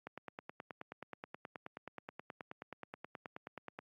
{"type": "click train", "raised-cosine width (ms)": 0.5, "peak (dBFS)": -29, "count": 36, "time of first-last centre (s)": [0.07, 3.789], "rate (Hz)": 9.41, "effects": ["high-pass 150 Hz 12 dB/octave", "AAC 48 kbps"]}